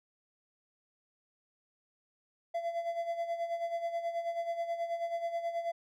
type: tone with tremolo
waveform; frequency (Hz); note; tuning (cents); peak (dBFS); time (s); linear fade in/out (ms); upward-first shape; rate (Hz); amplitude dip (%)
triangle; 678; E5; +49; -28; 2.54-5.72; 10; sine; 9.3; 65
effects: none